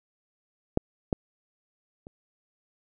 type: clicks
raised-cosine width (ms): 2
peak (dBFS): -8 / -11 / -30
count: 3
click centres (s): 0.774 / 1.128 / 2.069
effects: none